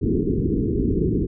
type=low-pass noise; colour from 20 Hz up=white; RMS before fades=-21 dBFS; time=0.01-1.27 s; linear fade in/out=20 ms; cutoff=430 Hz; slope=96 dB/octave; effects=none